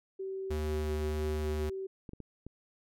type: tone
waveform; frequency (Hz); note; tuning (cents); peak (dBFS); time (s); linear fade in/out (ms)
sine; 383.9; G4; -36; -35; 0.19-1.87; 10
type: tone with vibrato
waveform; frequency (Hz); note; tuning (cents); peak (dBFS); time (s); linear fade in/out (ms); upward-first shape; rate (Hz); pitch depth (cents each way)
square; 75.7; D#2; -47; -33; 0.5-1.7; 10; triangle; 1.6; 12
type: clicks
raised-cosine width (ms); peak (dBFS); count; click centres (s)
3; -31; 4; 2.092 / 2.134 / 2.203 / 2.466
effects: none